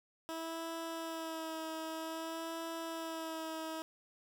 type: tone with vibrato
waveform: 15% pulse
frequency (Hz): 324.6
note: E4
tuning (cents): -27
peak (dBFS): -33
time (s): 0.29-3.82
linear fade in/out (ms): 0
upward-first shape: sine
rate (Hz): 0.52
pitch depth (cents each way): 25
effects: none